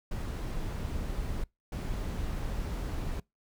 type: noise bursts at uneven times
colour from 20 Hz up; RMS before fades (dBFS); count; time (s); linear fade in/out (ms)
brown; -34; 2; 0.11-1.44 / 1.72-3.2; 5
effects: noise-tail reverb RT60 0.2 s tail -25 dB re dry